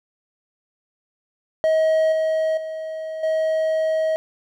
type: tone with level steps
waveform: triangle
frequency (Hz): 635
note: D#5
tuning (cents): +35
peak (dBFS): -13 / -16 / -25 / -16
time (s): 1.64-4.16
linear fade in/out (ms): 0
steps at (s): 2.12 / 2.57 / 3.23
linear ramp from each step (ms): 5
effects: none